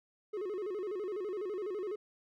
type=tone with vibrato; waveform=triangle; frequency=393.2 Hz; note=G4; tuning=5 cents sharp; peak=-33 dBFS; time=0.33-1.96 s; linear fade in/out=10 ms; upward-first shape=square; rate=12 Hz; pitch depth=130 cents each way; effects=none